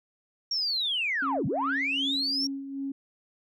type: linear two-way sweep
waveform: sine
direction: down then up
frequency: 5620 to 110.4 to 5620 Hz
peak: -25 dBFS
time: 0.51-2.47 s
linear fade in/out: 5 ms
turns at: 1.46 s
type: tone with tremolo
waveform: sine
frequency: 274.4 Hz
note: C#4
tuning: 17 cents flat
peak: -29 dBFS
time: 1.22-2.92 s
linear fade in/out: 5 ms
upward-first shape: sine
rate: 2.6 Hz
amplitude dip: 55%
effects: tanh soft clip ceiling -19 dBFS